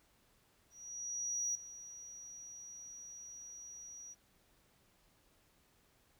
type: tone with ADSR envelope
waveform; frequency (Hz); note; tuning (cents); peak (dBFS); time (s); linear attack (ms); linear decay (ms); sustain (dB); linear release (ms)
sine; 5790; F#8; -38; -32; 0.7-4.15; 850; 3; -16; 30
effects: tanh soft clip ceiling -30 dBFS + pink hiss -71 dBFS RMS until 6.19 s